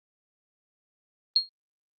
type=tone with exponential decay; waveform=sine; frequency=4258 Hz; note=C8; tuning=30 cents sharp; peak=-14 dBFS; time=1.36-1.49 s; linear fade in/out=1 ms; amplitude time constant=27 ms; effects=Opus 24 kbps